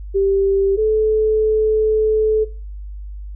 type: tone pair in turn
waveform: sine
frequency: 392 / 433.7 Hz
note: G4 / A4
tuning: 0 / -25 cents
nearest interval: major second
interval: 175 cents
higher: second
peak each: -13 dBFS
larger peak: neither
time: 0.14-0.77 / 0.77-2.45 s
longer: second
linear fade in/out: 20 ms
effects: noise-tail reverb RT60 0.4 s tail -20 dB re dry + added 50 Hz sine -28 dBFS peak until 3.35 s